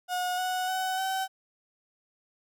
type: tone with pitch steps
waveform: 35% pulse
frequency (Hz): 724 / 737.1 / 750.4 / 764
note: F#5 / F#5 / F#5 / G5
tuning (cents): -38 / -7 / +24 / -45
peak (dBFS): -26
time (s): 0.08-1.28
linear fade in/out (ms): 50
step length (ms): 300
effects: none